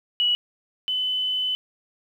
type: tone pair in turn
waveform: sine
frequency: 2933 / 3017 Hz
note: F#7 / F#7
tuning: -16 / +33 cents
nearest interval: unison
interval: 49 cents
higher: second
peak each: -18 / -22 dBFS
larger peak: first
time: 0.2-0.35 / 0.88-1.55 s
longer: second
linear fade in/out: 0 ms
effects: 9-bit